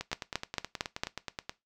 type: two click trains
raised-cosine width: 0.2 ms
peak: -18 / -12 dBFS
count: 15 / 5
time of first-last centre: 0.01-1.495 / 0.13-1.035 s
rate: 9.43 / 4.42 Hz
effects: noise-tail reverb RT60 0.2 s tail -18 dB re dry